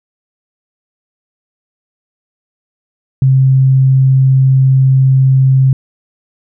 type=tone; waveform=sine; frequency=132.7 Hz; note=C3; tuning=25 cents sharp; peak=-5 dBFS; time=3.22-5.73 s; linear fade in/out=2 ms; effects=none